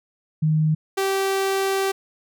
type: tone pair in turn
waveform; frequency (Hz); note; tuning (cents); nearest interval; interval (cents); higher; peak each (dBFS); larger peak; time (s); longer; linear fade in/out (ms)
sine / sawtooth; 155.56 / 388.2; D#3 / G4; 0 / -17; octave + major third; 1583; second; -16 / -16; neither; 0.42-0.75 / 0.97-1.92; second; 10
effects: none